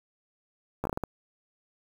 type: slowing click train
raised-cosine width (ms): 1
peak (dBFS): -16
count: 7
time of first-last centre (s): 0.84-1.037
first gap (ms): 13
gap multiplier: 1.37
effects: 7-bit